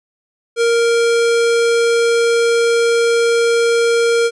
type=tone; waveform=square; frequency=466.2 Hz; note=A#4; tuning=in tune; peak=-12 dBFS; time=0.56-4.31 s; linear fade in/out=50 ms; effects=resampled to 22050 Hz